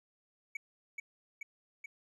triangle tone with echo, 2264 Hz, C#7, 36 cents sharp, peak -34 dBFS, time 0.55-0.57 s, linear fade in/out 5 ms, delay 430 ms, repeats 3, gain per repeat -2 dB, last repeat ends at 1.86 s, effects resampled to 24000 Hz

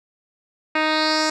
10% pulse tone with low-pass filter sweep, 311.1 Hz, D#4, in tune, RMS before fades -20 dBFS, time 0.75-1.3 s, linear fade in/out 5 ms, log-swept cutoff 2800 to 6400 Hz, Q 3.6, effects none

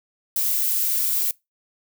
violet noise, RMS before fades -22 dBFS, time 0.36-1.31 s, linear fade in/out 2 ms, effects noise-tail reverb RT60 0.2 s tail -23 dB re dry

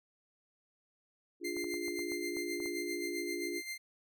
sine chord, D diminished, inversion none, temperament equal with one note detuned, 293.7 / 349.2 / 412 Hz, D4 / F4 / Ab4, 0 / 0 / -14 cents, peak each -42 / -38 / -44 dBFS, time 1.4-3.62 s, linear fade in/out 50 ms
sawtooth tone with tremolo, 2093 Hz, C7, in tune, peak -34 dBFS, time 1.44-3.78 s, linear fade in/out 10 ms, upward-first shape sine, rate 7.6 Hz, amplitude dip 60%
clicks, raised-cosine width 1 ms, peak -36 dBFS, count 9, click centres 1.567 / 1.643 / 1.741 / 1.882 / 1.992 / 2.119 / 2.368 / 2.602 / 2.659 s
effects none

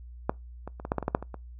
clicks, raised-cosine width 1 ms, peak -10 / -23 / -27 / -20 / -11 / -13 / -19 / -12 / -7 / -23 / -24 dBFS, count 11, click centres 0.295 / 0.676 / 0.799 / 0.851 / 0.919 / 0.983 / 1.027 / 1.081 / 1.149 / 1.226 / 1.343 s, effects noise-tail reverb RT60 0.2 s tail -24 dB re dry + added 60 Hz sine -42 dBFS peak until 1.59 s

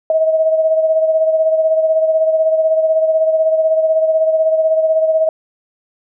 sine beating tone pair, 636 / 652 Hz, D#5 / E5, +38 / -19 cents, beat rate 16 Hz, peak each -11 / -20 dBFS, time 0.1-5.29 s, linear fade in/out 2 ms, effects none

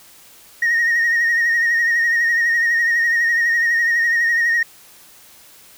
sine tone with vibrato, 1864.7 Hz, A#6, in tune, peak -12 dBFS, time 0.62-4.63 s, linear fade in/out 5 ms, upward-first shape triangle, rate 12 Hz, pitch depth 48 cents each way, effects tanh soft clip ceiling -12 dBFS + white hiss -46 dBFS RMS until 5.77 s

